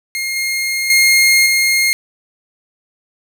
sawtooth tone with level steps, 2135 Hz, C7, 34 cents sharp, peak -15 / -13 / -5 / -8 dBFS, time 0.15-1.93 s, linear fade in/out 0 ms, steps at 0.36 / 0.9 / 1.46 s, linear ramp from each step 2 ms, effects none

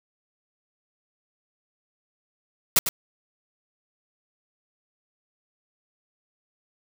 white noise with echo, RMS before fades -17 dBFS, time 2.76-2.79 s, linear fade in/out 2 ms, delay 100 ms, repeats 1, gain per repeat -9 dB, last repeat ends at 2.89 s, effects none

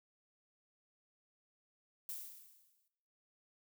violet noise with exponential decay, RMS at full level -42 dBFS, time 2.09-2.88 s, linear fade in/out 1 ms, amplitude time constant 170 ms, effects noise-tail reverb RT60 0.9 s tail -17 dB re dry

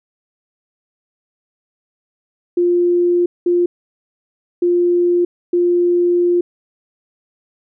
sine tone bursts at uneven times, 350.8 Hz, F4, 8 cents sharp, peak -11 dBFS, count 4, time 2.57-3.26 / 3.46-3.66 / 4.62-5.25 / 5.53-6.41 s, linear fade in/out 5 ms, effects none

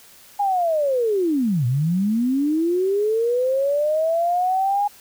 sine linear two-way sweep, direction down then up, 827 to 116.54 to 827 Hz, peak -17 dBFS, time 0.39-4.88 s, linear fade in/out 10 ms, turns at 1.66 s, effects white hiss -48 dBFS RMS until 5 s

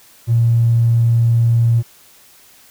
triangle tone, 116.54 Hz, A#2, in tune, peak -6 dBFS, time 0.27-1.83 s, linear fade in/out 50 ms, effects tanh soft clip ceiling -8 dBFS + white hiss -47 dBFS RMS until 2.7 s

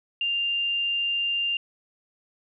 sine tone, 2794 Hz, F7, in tune, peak -23 dBFS, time 0.21-1.57 s, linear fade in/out 2 ms, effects none

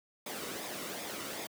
pink noise with flanger, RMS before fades -40 dBFS, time 0.26-1.47 s, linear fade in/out 5 ms, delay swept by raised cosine 0.68 to 1.23 ms, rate 2.6 Hz, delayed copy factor -0.5, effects high-pass 200 Hz 12 dB/octave

